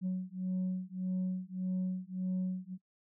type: beating tone pair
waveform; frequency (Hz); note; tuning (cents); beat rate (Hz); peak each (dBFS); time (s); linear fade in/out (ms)
sine; 184 / 185.7; F#3 / F#3; -9 / +7; 1.7; -34 / -34; 0.01-2.78; 50
effects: noise-tail reverb RT60 0.1 s tail -26 dB re dry + tanh soft clip ceiling -29 dBFS

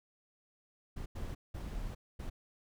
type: noise bursts at uneven times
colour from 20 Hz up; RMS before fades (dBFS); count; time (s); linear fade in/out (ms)
brown; -40; 4; 0.96-1.06 / 1.15-1.35 / 1.54-1.95 / 2.19-2.3; 10
effects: none

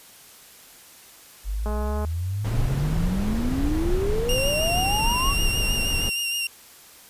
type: exponential sweep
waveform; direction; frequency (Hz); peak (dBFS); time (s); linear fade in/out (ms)
sine; up; 46.74 to 1157; -24; 1.44-5.35; 50
type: click train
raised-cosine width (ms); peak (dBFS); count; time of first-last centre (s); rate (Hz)
1; -19; 83; 1.66-2.049; 211
type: noise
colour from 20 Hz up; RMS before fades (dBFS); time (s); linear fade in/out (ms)
brown; -25; 2.44-6.1; 10
type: tone with vibrato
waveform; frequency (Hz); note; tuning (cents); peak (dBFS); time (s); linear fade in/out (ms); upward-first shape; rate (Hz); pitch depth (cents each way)
sawtooth; 2794; F7; 0; -21; 4.29-6.47; 2; sine; 6.4; 28
effects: white hiss -48 dBFS RMS until 7.09 s + resampled to 32000 Hz

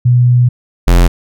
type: tone pair in turn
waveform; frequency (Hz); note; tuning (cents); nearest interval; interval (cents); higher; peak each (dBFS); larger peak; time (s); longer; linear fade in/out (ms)
sine / square; 123 / 43.61; B2 / F1; -7 / -2; octave + tritone; 1795; first; -5; neither; 0.05-0.49 / 0.87-1.08; first; 10
effects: none

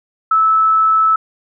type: tone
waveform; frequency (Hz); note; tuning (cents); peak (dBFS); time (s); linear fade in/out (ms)
sine; 1307; E6; -15; -9; 0.31-1.16; 5
effects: none

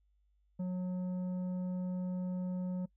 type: tone with tanh clipping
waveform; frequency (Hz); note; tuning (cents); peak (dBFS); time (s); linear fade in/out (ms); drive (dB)
sine; 182.1; F#3; -27; -35; 0.59-2.86; 10; 8
effects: noise-tail reverb RT60 0.1 s tail -25 dB re dry + added 50 Hz sine -69 dBFS peak until 2.96 s

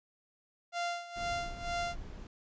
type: tone with tremolo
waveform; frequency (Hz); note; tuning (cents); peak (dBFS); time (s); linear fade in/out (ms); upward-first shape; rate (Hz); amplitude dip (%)
sawtooth; 694; F5; -11; -28; 0.72-1.96; 50; sine; 2.1; 80
type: noise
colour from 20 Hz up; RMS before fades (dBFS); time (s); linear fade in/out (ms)
brown; -44; 1.16-2.27; 2
effects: resampled to 16000 Hz

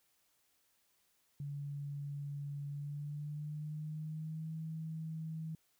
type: tone with pitch glide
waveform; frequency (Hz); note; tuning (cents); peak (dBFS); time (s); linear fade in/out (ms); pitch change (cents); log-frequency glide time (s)
sine; 143.1 to 159.7; D3 to D#3; -45 to +45; -39; 1.4-5.55; 2; +190; 2.68-4.52
effects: white hiss -75 dBFS RMS until 5.79 s

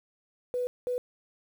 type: tone bursts at uneven times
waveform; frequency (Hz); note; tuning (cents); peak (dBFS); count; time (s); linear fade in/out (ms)
sine; 495.4; B4; +5; -27; 2; 0.54-0.67 / 0.87-0.98; 0
effects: 9-bit

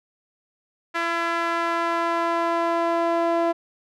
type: tone with band-pass filter sweep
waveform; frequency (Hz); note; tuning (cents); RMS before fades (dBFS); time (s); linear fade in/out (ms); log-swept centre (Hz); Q
sawtooth; 337; E4; +38; -23; 0.94-3.53; 20; 1600 to 670; 1.6
effects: none

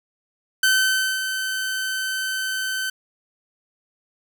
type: tone with ADSR envelope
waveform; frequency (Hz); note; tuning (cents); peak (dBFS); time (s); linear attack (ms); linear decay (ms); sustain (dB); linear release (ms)
sawtooth; 1533; G6; -39; -11; 0.63-2.9; 4; 560; -9; 5
effects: none

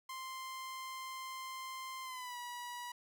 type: tone with pitch glide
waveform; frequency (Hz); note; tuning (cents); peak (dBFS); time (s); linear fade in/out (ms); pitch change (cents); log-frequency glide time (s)
sawtooth; 1046.5 to 970.8; C6 to B5; 0 to -30; -39; 0.09-2.92; 5; -130; 2.03-2.37
effects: none

